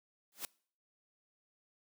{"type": "noise with exponential growth", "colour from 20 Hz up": "white", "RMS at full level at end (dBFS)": -36, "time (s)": [0.32, 0.45], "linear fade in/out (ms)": 1, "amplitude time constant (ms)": 27, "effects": ["noise-tail reverb RT60 0.5 s tail -24 dB re dry", "high-pass 200 Hz 12 dB/octave"]}